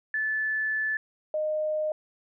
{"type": "tone pair in turn", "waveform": "sine", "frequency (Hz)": [1741, 615.5], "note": ["A6", "D#5"], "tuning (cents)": [-19, -19], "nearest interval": "octave + tritone", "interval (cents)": 1800, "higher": "first", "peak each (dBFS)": -25, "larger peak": "neither", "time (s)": [[0.14, 0.97], [1.34, 1.92]], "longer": "first", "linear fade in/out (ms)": 2, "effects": []}